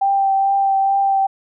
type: tone with vibrato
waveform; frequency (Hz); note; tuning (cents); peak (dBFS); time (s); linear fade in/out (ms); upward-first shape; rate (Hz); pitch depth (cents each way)
sine; 784; G5; 0; -13; 0.01-1.27; 10; triangle; 2.3; 17
effects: none